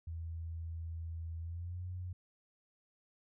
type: tone with pitch glide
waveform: sine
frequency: 82.41 to 90.39 Hz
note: E2 to F#2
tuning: 0 to -40 cents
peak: -39 dBFS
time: 0.07-2.13 s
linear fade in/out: 5 ms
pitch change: +160 cents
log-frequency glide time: 1.4-1.83 s
effects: none